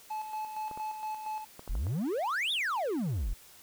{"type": "tone with tremolo", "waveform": "triangle", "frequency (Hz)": 863, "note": "A5", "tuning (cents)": -34, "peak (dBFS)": -31, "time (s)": [0.1, 1.45], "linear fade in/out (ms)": 10, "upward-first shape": "square", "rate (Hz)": 4.3, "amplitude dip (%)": 50}
{"type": "clicks", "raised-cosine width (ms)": 1, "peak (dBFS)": -30, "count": 6, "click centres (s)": [0.713, 0.775, 1.594, 1.677, 1.753, 1.868]}
{"type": "exponential two-way sweep", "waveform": "triangle", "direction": "up then down", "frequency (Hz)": [34.65, 3804, 34.65], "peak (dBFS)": -27, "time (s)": [1.69, 3.34], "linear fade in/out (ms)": 10, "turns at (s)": 2.52}
{"effects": ["white hiss -55 dBFS RMS until 3.62 s"]}